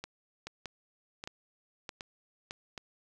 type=two click trains; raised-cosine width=0.2 ms; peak=-22 / -23 dBFS; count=5 / 4; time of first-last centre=0.04-2.509 / 0.47-2.778 s; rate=1.62 / 1.3 Hz; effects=none